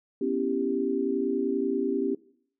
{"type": "chord", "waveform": "sine", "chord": "C# half-diminished seventh", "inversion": "third", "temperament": "equal", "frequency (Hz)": [246.9, 277.2, 329.6, 392], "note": ["B3", "C#4", "E4", "G4"], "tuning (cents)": [0, 0, 0, 0], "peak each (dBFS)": [-31, -29, -34, -28], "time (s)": [0.21, 2.15], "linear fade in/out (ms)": 5, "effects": ["noise-tail reverb RT60 0.6 s tail -21 dB re dry"]}